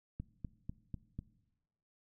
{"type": "click train", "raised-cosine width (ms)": 5, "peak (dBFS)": -28, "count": 5, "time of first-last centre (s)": [0.2, 1.19], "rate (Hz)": 4.04, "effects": ["noise-tail reverb RT60 1.0 s tail -19 dB re dry"]}